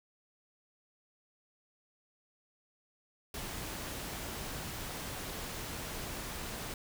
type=noise; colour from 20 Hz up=pink; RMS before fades=-41 dBFS; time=3.34-6.74 s; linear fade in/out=2 ms; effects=none